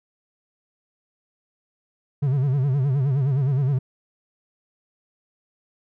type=tone with vibrato; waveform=triangle; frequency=135.9 Hz; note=C#3; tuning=34 cents flat; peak=-16 dBFS; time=2.22-3.79 s; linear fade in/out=10 ms; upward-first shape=sine; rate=9.6 Hz; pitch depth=130 cents each way; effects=none